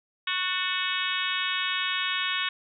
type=harmonic tone with a mistuned harmonic; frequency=370 Hz; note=F#4; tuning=in tune; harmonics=3 / 4 / 5 / 6 / 7 / 8 / 9 / 10; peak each=-34 / -34 / -34 / -34 / -34 / -34 / -34 / -34 dBFS; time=0.27-2.49 s; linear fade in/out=5 ms; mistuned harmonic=5; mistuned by=-50 cents; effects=none